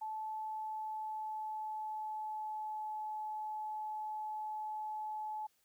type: tone with pitch glide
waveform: sine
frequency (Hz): 869 to 858.5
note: A5 to A5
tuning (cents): -22 to -43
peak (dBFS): -38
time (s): 0.01-5.47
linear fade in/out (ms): 10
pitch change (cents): -21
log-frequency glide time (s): 0.24-3.02
effects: white hiss -75 dBFS RMS until 5.64 s